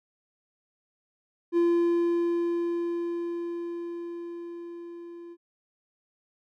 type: tone with level ramp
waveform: triangle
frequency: 342.7 Hz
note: F4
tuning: 33 cents flat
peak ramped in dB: -17 to -39 dBFS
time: 1.52-5.37 s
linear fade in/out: 50 ms
effects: none